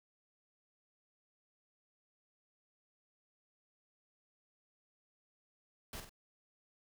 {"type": "noise with echo", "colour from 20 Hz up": "pink", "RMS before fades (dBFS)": -45, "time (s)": [5.93, 6], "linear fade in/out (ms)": 2, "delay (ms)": 47, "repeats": 2, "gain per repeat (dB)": -6, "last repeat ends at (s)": 6.094, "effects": []}